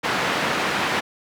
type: band-pass noise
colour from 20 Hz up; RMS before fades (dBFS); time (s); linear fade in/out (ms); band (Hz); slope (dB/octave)
white; -23; 0.03-1.01; 20; 140 to 2100; 12
effects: none